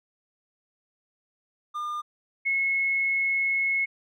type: tone pair in turn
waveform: triangle / sine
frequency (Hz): 1206 / 2181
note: D6 / C#7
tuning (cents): +46 / -29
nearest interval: minor seventh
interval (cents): 1025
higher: second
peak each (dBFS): -27 / -22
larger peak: second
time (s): 1.74-2.02 / 2.45-3.86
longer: second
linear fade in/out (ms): 20
effects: none